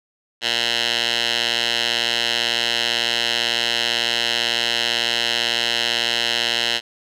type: tone with band-pass filter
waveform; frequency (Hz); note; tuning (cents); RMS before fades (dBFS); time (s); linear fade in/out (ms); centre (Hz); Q
10% pulse; 118; A#2; +22; -21; 0.41-6.81; 50; 3400; 2.5
effects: none